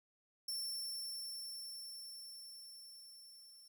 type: tone with level ramp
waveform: sawtooth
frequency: 5410 Hz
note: E8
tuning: 44 cents sharp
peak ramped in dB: -36 to -55 dBFS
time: 0.48-3.68 s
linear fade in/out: 5 ms
effects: 13-bit